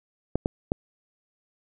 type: clicks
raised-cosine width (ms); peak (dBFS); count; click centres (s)
2; -10; 3; 0.356 / 0.459 / 0.719
effects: none